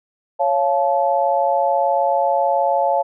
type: chord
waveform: sine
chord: Db augmented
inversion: none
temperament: just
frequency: 554.4 / 693 / 866.2 Hz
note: Db5 / F5 / A5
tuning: 0 / -14 / -27 cents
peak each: -19 dBFS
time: 0.39-3.03 s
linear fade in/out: 20 ms
effects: none